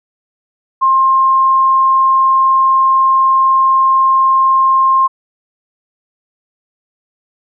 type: tone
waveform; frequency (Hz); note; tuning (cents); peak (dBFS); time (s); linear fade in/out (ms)
sine; 1061; C6; +24; -7; 0.81-5.08; 20
effects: none